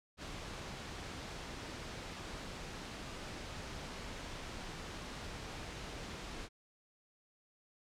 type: noise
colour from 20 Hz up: pink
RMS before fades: -45 dBFS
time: 0.17-6.49 s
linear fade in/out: 50 ms
effects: low-pass 6000 Hz 12 dB/octave